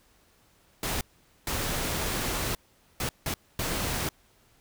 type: noise bursts at uneven times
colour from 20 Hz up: pink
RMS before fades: -30 dBFS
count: 5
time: 0.83-1.01 / 1.47-2.55 / 3-3.09 / 3.26-3.34 / 3.59-4.09 s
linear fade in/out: 2 ms
effects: pink hiss -63 dBFS RMS until 4.6 s